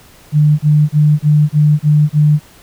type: tone bursts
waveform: sine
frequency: 150 Hz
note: D3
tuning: 37 cents sharp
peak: -6 dBFS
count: 7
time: 0.32-2.396 s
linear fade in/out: 50 ms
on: 270 ms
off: 31 ms
effects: pink hiss -43 dBFS RMS until 2.62 s